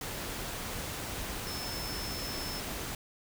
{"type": "tone in noise", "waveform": "sine", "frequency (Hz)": 5274, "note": "E8", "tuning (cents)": 0, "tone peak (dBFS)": -40, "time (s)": [1.47, 2.6], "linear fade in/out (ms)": 2, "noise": "pink", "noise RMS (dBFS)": -38, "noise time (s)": [0.01, 2.95], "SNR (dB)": -5, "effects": []}